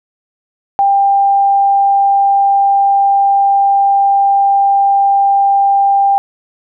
sine tone, 794 Hz, G5, 22 cents sharp, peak -7 dBFS, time 0.79-6.18 s, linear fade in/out 0 ms, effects none

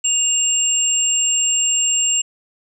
sine tone pair together, 2816 / 7518 Hz, F7 / A#8, +14 / +14 cents, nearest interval octave + perfect fourth, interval 1700 cents, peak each -20 / -16 dBFS, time 0.04-2.22 s, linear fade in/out 10 ms, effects none

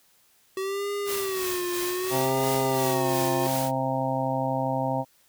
square tone with vibrato, 378.9 Hz, F#4, 41 cents sharp, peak -28 dBFS, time 0.57-3.47 s, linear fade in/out 2 ms, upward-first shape sine, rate 0.64 Hz, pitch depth 120 cents each way
white noise with tremolo, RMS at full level -32 dBFS, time 1.05-3.72 s, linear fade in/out 50 ms, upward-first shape sine, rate 2.9 Hz, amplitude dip 50%
harmonic tone, 132.3 Hz, C3, 20 cents sharp, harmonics 1 / 2 / 4 / 5 / 6 / 7, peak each -31 / -31 / -31 / -31 / -31 / -31 dBFS, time 2.1-5.05 s, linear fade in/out 50 ms
effects white hiss -62 dBFS RMS until 5.28 s

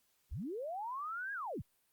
sine linear two-way sweep, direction up then down, 38.89 to 1661.2 to 38.89 Hz, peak -38 dBFS, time 0.31-1.62 s, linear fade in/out 10 ms, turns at 1.33 s, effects white hiss -75 dBFS RMS until 1.92 s + Opus 48 kbps

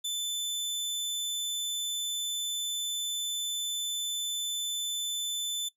sawtooth tone, 3520 Hz, A7, in tune, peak -27 dBFS, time 0.04-5.69 s, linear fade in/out 10 ms, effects noise-tail reverb RT60 0.1 s tail -18 dB re dry + resampled to 32000 Hz

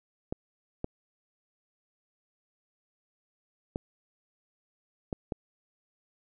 clicks, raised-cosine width 2 ms, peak -18 dBFS, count 5, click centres 0.325 / 0.844 / 3.759 / 5.128 / 5.322 s, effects none

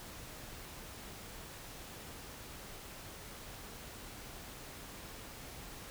silence, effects pink hiss -49 dBFS RMS until 5.9 s

